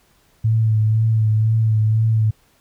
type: tone with vibrato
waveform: sine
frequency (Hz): 110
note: A2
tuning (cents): 0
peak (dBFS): -13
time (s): 0.44-2.31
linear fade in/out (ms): 10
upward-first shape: sine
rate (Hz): 2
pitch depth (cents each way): 29
effects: pink hiss -58 dBFS RMS until 2.6 s